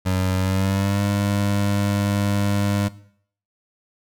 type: tone with pitch glide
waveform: 25% pulse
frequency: 93.3 to 101.16 Hz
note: F#2 to G#2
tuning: +15 to -45 cents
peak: -15 dBFS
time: 0.05-2.89 s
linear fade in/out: 20 ms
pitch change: +140 cents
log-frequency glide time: 0.38-1.03 s
effects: noise-tail reverb RT60 0.6 s tail -18 dB re dry